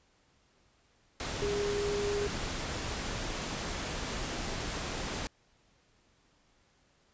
sine tone in noise, 408.4 Hz, G#4, 29 cents flat, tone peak -30 dBFS, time 1.42-2.27 s, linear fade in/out 0 ms, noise pink, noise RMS -36 dBFS, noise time 1.2-5.27 s, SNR +3 dB, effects pink hiss -68 dBFS RMS until 7.13 s + resampled to 16000 Hz

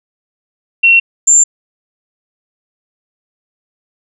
sine tone pair in turn, 2725 / 7275 Hz, F7 / A#8, -43 / -43 cents, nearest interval octave + perfect fourth, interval 1700 cents, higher second, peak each -4 dBFS, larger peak neither, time 0.83-1 / 1.27-1.44 s, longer neither, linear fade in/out 10 ms, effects none

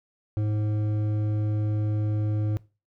sine tone with hard clipping, 106.1 Hz, G#2, 38 cents sharp, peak -25 dBFS, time 0.37-2.57 s, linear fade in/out 0 ms, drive 9 dB, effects noise-tail reverb RT60 0.3 s tail -20 dB re dry

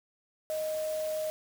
sine tone in noise, 622.3 Hz, D#5, in tune, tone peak -30 dBFS, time 0.5-1.3 s, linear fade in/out 0 ms, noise white, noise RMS -45 dBFS, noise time 0.5-1.3 s, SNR +12 dB, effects none

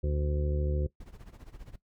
harmonic tone, 73.42 Hz, D2, in tune, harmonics 1 / 2 / 3 / 4 / 5 / 6 / 7, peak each -28 / -34 / -45 / -46 / -37 / -47 / -40 dBFS, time 0.03-0.87 s, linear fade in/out 10 ms
brown noise with tremolo, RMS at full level -44 dBFS, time 1-1.76 s, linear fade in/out 5 ms, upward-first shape sine, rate 15 Hz, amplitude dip 85%
effects noise-tail reverb RT60 0.1 s tail -17 dB re dry

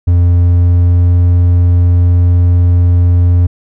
triangle tone with pitch glide, 87.31 to 87.92 Hz, F2 to F2, 0 to +12 cents, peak -3 dBFS, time 0.07-3.47 s, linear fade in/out 10 ms, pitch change +12 cents, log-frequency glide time 0.19-1.14 s, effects none

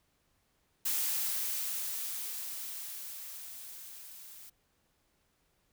blue noise with level ramp, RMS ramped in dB -31 to -51 dBFS, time 0.85-4.5 s, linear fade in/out 10 ms, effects pink hiss -74 dBFS RMS until 5.72 s

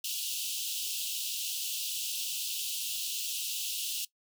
pink high-pass noise, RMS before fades -35 dBFS, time 0.04-4.05 s, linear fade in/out 5 ms, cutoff 2700 Hz, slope 96 dB/octave, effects noise-tail reverb RT60 0.1 s tail -19 dB re dry

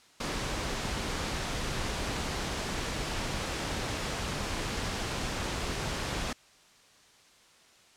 pink noise, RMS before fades -33 dBFS, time 0.2-6.33 s, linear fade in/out 5 ms, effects white hiss -59 dBFS RMS until 7.96 s + low-pass 7000 Hz 12 dB/octave

